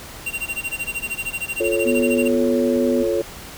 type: tone with tremolo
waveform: square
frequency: 2759 Hz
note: F7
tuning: 22 cents flat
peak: -22 dBFS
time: 0.26-2.28 s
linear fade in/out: 5 ms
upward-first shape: sine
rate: 13 Hz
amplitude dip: 100%
type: chord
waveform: sine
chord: F augmented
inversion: none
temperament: equal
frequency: 349.2 / 440 / 554.4 Hz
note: F4 / A4 / C#5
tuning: 0 / 0 / 0 cents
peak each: -22 dBFS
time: 1.6-3.22 s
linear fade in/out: 5 ms
type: tone with pitch glide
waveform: sine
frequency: 246.9 to 248.6 Hz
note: B3 to B3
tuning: 0 to +12 cents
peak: -19 dBFS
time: 1.85-3.04 s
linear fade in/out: 20 ms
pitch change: +12 cents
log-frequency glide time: 2.29-2.89 s
effects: pink hiss -37 dBFS RMS until 3.57 s